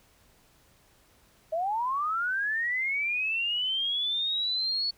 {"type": "linear sweep", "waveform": "sine", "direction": "up", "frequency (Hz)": [620, 4435], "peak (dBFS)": -26, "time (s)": [1.52, 4.91], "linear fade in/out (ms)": 10, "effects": ["pink hiss -62 dBFS RMS until 4.97 s"]}